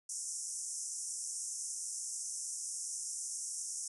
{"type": "band-pass noise", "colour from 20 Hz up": "white", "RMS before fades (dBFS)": -41, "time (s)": [0.09, 3.88], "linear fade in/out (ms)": 5, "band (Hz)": [5500, 10000], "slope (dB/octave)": 96, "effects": []}